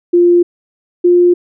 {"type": "tone pair in turn", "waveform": "sine", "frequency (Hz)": [349.2, 352.8], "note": ["F4", "F4"], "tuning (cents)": [0, 18], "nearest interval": "unison", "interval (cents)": 18, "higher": "second", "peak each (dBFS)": -5, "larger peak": "neither", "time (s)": [[0.13, 0.43], [1.04, 1.34]], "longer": "neither", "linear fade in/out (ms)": 10, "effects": []}